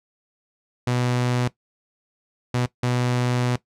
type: tone bursts at uneven times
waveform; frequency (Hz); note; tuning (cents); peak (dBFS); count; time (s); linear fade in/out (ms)
sawtooth; 123.47; B2; 0; -16; 3; 0.87-1.48 / 2.54-2.66 / 2.83-3.56; 5
effects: noise-tail reverb RT60 0.1 s tail -17 dB re dry + low-pass 8000 Hz 12 dB/octave